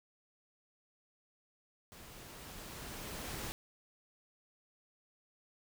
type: noise with level ramp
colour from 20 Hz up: pink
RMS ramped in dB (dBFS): -54 to -41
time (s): 1.92-3.52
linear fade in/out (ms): 0
effects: none